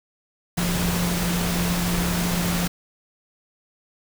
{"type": "tone in noise", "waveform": "sine", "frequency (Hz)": 175.1, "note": "F3", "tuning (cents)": 5, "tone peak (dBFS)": -23, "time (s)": [0.57, 2.68], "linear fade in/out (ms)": 10, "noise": "pink", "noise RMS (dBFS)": -26, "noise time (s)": [0.57, 2.68], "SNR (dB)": 0, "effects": []}